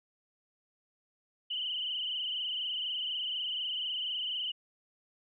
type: tone with frequency modulation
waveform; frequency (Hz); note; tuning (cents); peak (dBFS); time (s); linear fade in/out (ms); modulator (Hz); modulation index
sine; 2983; F#7; +13; -32; 1.5-4.52; 10; 24.1; 5
effects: none